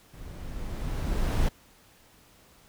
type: noise with level ramp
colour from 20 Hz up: brown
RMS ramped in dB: -43 to -22 dBFS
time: 0.13-1.49 s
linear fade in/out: 10 ms
effects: pink hiss -58 dBFS RMS until 2.68 s